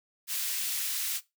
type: high-pass noise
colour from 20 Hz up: white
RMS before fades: -32 dBFS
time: 0.27-1.21 s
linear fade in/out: 50 ms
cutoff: 2100 Hz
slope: 12 dB/octave
effects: noise-tail reverb RT60 0.2 s tail -18 dB re dry